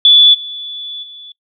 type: tone with level steps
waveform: sine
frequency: 3452 Hz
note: A7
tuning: 34 cents flat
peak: -3 / -23 / -31 dBFS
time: 0.05-1.32 s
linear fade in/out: 2 ms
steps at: 0.33 / 1.02 s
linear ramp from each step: 20 ms
effects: noise-tail reverb RT60 0.1 s tail -21 dB re dry